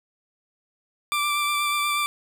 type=tone with vibrato; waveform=20% pulse; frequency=1174.7 Hz; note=D6; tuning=in tune; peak=-17 dBFS; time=1.12-2.06 s; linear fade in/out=0 ms; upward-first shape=sine; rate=8.3 Hz; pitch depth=15 cents each way; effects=none